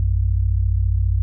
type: tone pair together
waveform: sine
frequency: 57.77 / 92.5 Hz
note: A#1 / F#2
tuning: -15 / 0 cents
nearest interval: minor sixth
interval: 815 cents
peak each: -18 dBFS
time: 0-1.22 s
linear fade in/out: 0 ms
effects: none